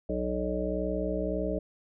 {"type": "harmonic tone", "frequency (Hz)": 61.74, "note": "B1", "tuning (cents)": 0, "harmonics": [1, 3, 5, 7, 9, 10], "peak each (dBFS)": [-35, -35, -35, -35, -35, -35], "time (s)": [0.09, 1.59], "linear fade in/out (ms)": 5, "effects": []}